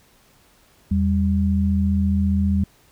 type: tone pair together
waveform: sine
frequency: 82.41 / 197.25 Hz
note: E2 / G3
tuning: 0 / +11 cents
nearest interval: octave + minor third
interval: 1511 cents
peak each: -19 dBFS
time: 0.91-2.64 s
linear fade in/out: 5 ms
effects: pink hiss -56 dBFS RMS until 2.91 s